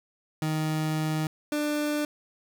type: tone pair in turn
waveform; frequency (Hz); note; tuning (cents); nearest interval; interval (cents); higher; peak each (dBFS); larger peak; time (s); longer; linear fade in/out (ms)
30% pulse; 155.9 / 297.1; D#3 / D4; +4 / +20; major seventh; 1116; second; -23; neither; 0.42-1.27 / 1.52-2.05; first; 2
effects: none